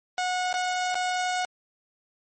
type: tone with dropouts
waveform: sawtooth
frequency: 730 Hz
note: F#5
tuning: 24 cents flat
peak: -21 dBFS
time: 0.18-1.45 s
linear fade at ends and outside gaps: 1 ms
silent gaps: 0.529-0.54 / 0.945-0.953 s
effects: MP3 32 kbps